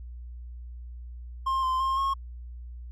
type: tone with pitch steps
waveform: triangle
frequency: 1062 / 1039 / 1064 / 1086 Hz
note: C6 / C6 / C6 / C#6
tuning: +25 / -12 / +29 / -36 cents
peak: -22 dBFS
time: 1.46-2.14 s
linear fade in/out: 10 ms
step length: 170 ms
effects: added 60 Hz sine -38 dBFS peak until 2.91 s